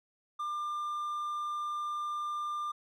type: tone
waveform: triangle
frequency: 1196 Hz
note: D6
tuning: 31 cents sharp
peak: -31 dBFS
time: 0.39-2.72 s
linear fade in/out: 10 ms
effects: none